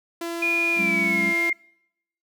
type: tone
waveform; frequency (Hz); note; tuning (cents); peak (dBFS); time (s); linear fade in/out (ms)
sawtooth; 337.9; E4; +43; -24; 0.21-1.5; 5
type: tone with pitch glide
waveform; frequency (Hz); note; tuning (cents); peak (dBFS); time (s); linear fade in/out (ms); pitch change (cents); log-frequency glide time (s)
sine; 2435 to 2120; D#7 to C7; -38 to +22; -20; 0.42-1.53; 5; -240; 0.72-1.24
type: chord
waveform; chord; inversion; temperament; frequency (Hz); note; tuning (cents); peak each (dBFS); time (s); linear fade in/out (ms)
sine; F# suspended second; none; just; 185 / 208.1 / 277.5; F#3 / G#3 / C#4; 0 / +4 / +2; -30 / -29 / -33; 0.76-1.34; 50
effects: noise-tail reverb RT60 0.8 s tail -26 dB re dry